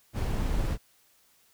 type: noise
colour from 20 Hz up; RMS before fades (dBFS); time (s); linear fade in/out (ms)
brown; -28; 0.13-0.78; 50
effects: white hiss -64 dBFS RMS until 1.53 s